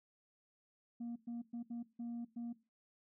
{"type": "tone bursts at uneven times", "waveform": "sine", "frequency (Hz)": 235.9, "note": "A#3", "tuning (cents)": 21, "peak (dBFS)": -38, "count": 6, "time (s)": [[1, 1.16], [1.27, 1.42], [1.53, 1.63], [1.7, 1.83], [1.99, 2.25], [2.36, 2.53]], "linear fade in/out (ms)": 10, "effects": ["noise-tail reverb RT60 0.3 s tail -18 dB re dry", "tanh soft clip ceiling -39 dBFS"]}